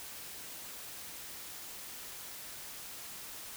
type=silence; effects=white hiss -46 dBFS RMS until 3.56 s